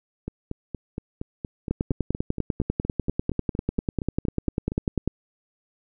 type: two click trains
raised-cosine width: 3 ms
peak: -17 / -10 dBFS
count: 20 / 35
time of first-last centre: 0.28-4.719 / 1.71-5.076 s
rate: 4.28 / 10.1 Hz
effects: none